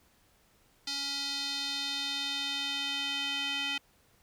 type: tone with band-pass filter sweep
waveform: square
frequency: 280.2 Hz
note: C#4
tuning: 19 cents sharp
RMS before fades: -34 dBFS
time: 0.87-3.78 s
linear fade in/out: 5 ms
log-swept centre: 4500 to 2900 Hz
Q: 3.6
effects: pink hiss -66 dBFS RMS until 4.22 s